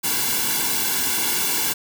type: noise with comb filter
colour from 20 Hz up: white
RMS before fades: -22 dBFS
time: 0.03-1.74 s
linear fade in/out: 20 ms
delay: 1.6 ms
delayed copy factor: -0.95
effects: none